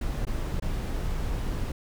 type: noise with dropouts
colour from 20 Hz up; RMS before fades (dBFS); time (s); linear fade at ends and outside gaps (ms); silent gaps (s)
brown; -29; 0.01-1.72; 5; 0.252-0.268 / 0.599-0.621
effects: none